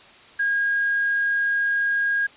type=tone with quantisation; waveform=sine; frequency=1631 Hz; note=G#6; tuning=32 cents flat; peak=-19 dBFS; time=0.39-2.27 s; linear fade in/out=10 ms; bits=7; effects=white hiss -48 dBFS RMS until 2.36 s + resampled to 8000 Hz